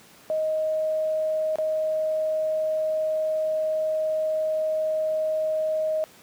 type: tone with dropouts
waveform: sine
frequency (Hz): 626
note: D#5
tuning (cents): +10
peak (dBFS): -22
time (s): 0.3-6.04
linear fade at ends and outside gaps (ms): 0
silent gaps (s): 1.557-1.585
effects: pink hiss -51 dBFS RMS until 6.22 s + high-pass 150 Hz 12 dB/octave